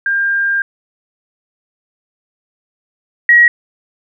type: tone pair in turn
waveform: sine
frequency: 1600 / 1904.1 Hz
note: G6 / A#6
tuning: +35 / +36 cents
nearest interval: minor third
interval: 301 cents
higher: second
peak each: -12 / -4 dBFS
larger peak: second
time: 0.06-0.62 / 3.29-3.48 s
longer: first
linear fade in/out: 2 ms
effects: none